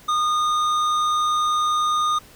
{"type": "tone with hard clipping", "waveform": "sine", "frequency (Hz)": 1225, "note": "D#6", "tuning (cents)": -27, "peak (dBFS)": -20, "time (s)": [0.08, 2.19], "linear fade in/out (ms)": 10, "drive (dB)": 10, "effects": ["pink hiss -48 dBFS RMS until 2.35 s"]}